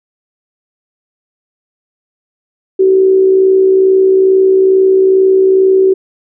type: tone with amplitude modulation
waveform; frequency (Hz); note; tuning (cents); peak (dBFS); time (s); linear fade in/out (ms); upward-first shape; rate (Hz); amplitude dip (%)
sine; 380.6; F#4; +49; -3; 2.79-5.94; 10; sine; 62.3; 40
effects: none

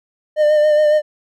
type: tone with vibrato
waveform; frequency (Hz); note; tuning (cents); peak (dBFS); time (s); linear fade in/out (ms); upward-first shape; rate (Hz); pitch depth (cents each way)
triangle; 604; D5; +48; -8; 0.36-1.02; 50; sine; 7.2; 27
effects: none

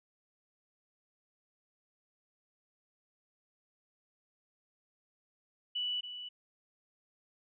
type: tone with echo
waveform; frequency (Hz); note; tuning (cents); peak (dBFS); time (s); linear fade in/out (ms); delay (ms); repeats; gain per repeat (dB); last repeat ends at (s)
sine; 2960; F#7; 0; -32; 5.75-6.01; 10; 280; 1; -9; 6.29
effects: none

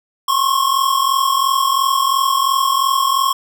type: tone pair together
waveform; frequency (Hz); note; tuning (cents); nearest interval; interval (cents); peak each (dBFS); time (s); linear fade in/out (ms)
square; 1060.1 / 1103; C6 / C#6; +22 / -9; minor second; 69; -17; 0.28-3.33; 5
effects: none

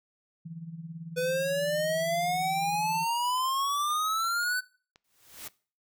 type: tone with tremolo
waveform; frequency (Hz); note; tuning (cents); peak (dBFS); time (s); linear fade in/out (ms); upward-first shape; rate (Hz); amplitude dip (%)
sine; 164.8; E3; 0; -35; 0.45-3.05; 10; sine; 18; 75
type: exponential sweep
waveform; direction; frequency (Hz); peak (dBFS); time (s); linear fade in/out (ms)
square; up; 495.4 to 1516; -27; 1.16-4.61; 20
type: click train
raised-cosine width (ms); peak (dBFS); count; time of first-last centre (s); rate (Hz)
0.2; -35; 5; 3.38-5.485; 1.9
type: noise with exponential growth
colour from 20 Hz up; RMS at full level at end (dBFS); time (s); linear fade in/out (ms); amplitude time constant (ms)
white; -38; 5.04-5.48; 5; 95
effects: noise-tail reverb RT60 0.4 s tail -21 dB re dry

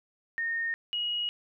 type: tone pair in turn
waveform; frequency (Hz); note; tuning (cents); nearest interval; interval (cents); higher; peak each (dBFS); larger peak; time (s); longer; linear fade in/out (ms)
sine; 1839 / 2896; A#6 / F#7; -24 / -38; minor sixth; 786; second; -28; neither; 0.38-0.74 / 0.93-1.29; neither; 0
effects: none

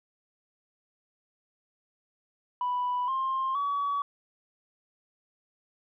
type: tone with pitch steps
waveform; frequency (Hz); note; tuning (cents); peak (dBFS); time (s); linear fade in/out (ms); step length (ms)
sine; 987.8 / 1058.7 / 1134.7; B5 / C6 / C#6; 0 / +20 / +40; -25; 2.61-4.02; 2; 470
effects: tanh soft clip ceiling -23 dBFS

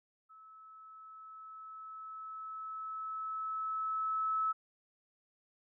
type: tone with level ramp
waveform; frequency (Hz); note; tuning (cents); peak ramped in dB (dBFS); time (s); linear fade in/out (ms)
sine; 1300; E6; -24; -54 to -29; 0.29-4.53; 20
effects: none

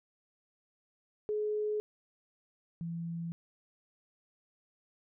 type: tone pair in turn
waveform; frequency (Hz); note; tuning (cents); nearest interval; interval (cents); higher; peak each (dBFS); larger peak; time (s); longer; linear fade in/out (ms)
sine; 423.2 / 167.95; G#4 / E3; +33 / +33; octave + major third; 1600; first; -30 / -35; first; 1.29-1.8 / 2.81-3.32; neither; 0
effects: none

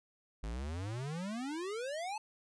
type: exponential sweep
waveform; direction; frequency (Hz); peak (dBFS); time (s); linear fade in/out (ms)
square; up; 50.2 to 886; -38; 0.43-2.18; 5
effects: resampled to 22050 Hz

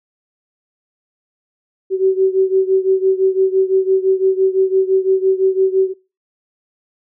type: beating tone pair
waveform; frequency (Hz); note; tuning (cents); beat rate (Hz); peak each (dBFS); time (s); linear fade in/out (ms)
sine; 379 / 384.9; F#4 / G4; +42 / -32; 5.9; -13 / -16; 1.9-5.94; 50
effects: noise-tail reverb RT60 0.3 s tail -22 dB re dry

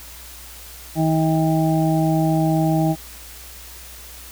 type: harmonic tone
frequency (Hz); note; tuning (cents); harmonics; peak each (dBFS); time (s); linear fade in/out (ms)
159.5; D#3; +43; 1 / 2 / 4 / 5; -18 / -20 / -25 / -25; 0.95-2.96; 50
effects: added 60 Hz sine -42 dBFS peak until 4.31 s + white hiss -40 dBFS RMS until 4.31 s

